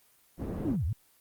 white low-pass noise, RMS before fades -35 dBFS, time 0.37-0.77 s, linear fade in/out 50 ms, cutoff 290 Hz, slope 12 dB/octave
sine linear two-way sweep, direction down then up, 337.8 to 68.2 to 122.9 Hz, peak -27 dBFS, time 0.65-0.93 s, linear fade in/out 5 ms, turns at 0.85 s
effects white hiss -64 dBFS RMS until 1.2 s + Opus 24 kbps

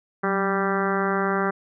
harmonic tone with a mistuned harmonic, 196 Hz, G3, in tune, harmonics 1 / 2 / 3 / 4 / 5 / 6 / 7 / 8 / 9 / 10, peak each -27 / -26 / -32 / -30 / -34 / -29 / -30 / -31 / -37 / -37 dBFS, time 0.23-1.51 s, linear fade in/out 10 ms, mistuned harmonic 1, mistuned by -60 cents, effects none

